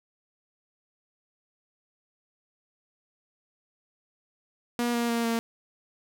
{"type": "tone with pitch steps", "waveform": "sawtooth", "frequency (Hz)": [239.5, 236.3, 233.2, 230.1], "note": ["A#3", "A#3", "A#3", "A#3"], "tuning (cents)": [47, 24, 1, -22], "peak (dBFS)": -21, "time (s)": [4.79, 5.39], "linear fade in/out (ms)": 0, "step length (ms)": 150, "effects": []}